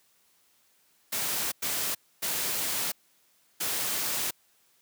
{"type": "noise bursts at uneven times", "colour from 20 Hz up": "white", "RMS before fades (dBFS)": -30, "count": 4, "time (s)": [[1.12, 1.52], [1.62, 1.95], [2.22, 2.92], [3.6, 4.31]], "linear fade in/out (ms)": 10, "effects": ["white hiss -66 dBFS RMS until 4.81 s", "high-pass 100 Hz 12 dB/octave"]}